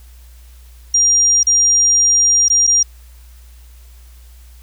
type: tone with dropouts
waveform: sine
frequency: 5700 Hz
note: F8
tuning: 34 cents sharp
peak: -9 dBFS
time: 0.94-2.83 s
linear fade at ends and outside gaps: 5 ms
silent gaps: 1.432-1.468 / 2.484-2.5 / 2.669-2.674 s
effects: added 60 Hz sine -38 dBFS peak until 4.62 s + white hiss -51 dBFS RMS until 4.62 s